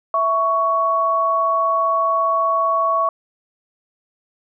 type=tone pair together; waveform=sine; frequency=659.3 / 1115.6 Hz; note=E5 / C#6; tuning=0 / +11 cents; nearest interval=major sixth; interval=911 cents; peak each=-21 / -16 dBFS; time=0.14-3.09 s; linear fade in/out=2 ms; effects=none